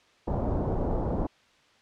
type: low-pass noise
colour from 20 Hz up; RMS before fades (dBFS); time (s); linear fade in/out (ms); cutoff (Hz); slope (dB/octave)
pink; -28; 0.27-1.27; 10; 820; 24
effects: white hiss -61 dBFS RMS until 1.81 s + low-pass 4000 Hz 12 dB/octave